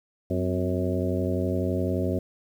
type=harmonic tone with a mistuned harmonic; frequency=91.7 Hz; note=F#2; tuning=15 cents flat; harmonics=1 / 2 / 3 / 4 / 5 / 6 / 7; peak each=-28 / -31 / -30 / -31 / -35 / -33 / -35 dBFS; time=0.3-2.19 s; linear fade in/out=5 ms; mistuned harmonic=3; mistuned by=-81 cents; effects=9-bit